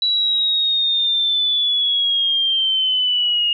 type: linear sweep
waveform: sine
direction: down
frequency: 3935 to 2848 Hz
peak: -15 dBFS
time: 0.02-3.53 s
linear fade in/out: 2 ms
effects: none